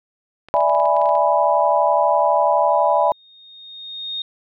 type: clicks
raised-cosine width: 0.3 ms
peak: -24 dBFS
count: 12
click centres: 0.486 / 0.566 / 0.606 / 0.696 / 0.75 / 0.8 / 0.856 / 0.966 / 1.016 / 1.058 / 1.091 / 1.153 s
type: chord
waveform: sine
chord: E dominant seventh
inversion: third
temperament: equal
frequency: 587.3 / 659.3 / 830.6 / 987.8 Hz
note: D5 / E5 / G#5 / B5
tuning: 0 / 0 / 0 / 0 cents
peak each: -19 dBFS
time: 0.54-3.12 s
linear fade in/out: 0 ms
type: tone with exponential growth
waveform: sine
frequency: 3700 Hz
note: A#7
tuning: 14 cents flat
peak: -22 dBFS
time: 2.7-4.22 s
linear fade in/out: 2 ms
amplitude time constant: 330 ms
effects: none